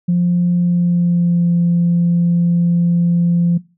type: tone with pitch glide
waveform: sine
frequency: 175.6 to 172.19 Hz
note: F3 to F3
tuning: +10 to -24 cents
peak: -10 dBFS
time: 0.08-3.58 s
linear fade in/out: 10 ms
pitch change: -34 cents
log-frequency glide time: 0.55-1.51 s
effects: noise-tail reverb RT60 0.3 s tail -20 dB re dry + tanh soft clip ceiling -7 dBFS